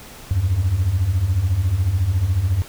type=beating tone pair; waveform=sine; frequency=82.41 / 96.41 Hz; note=E2 / G2; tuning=0 / -28 cents; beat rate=14 Hz; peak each=-20 / -16 dBFS; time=0.31-2.62 s; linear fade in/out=0 ms; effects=tanh soft clip ceiling -11 dBFS + pink hiss -40 dBFS RMS until 2.68 s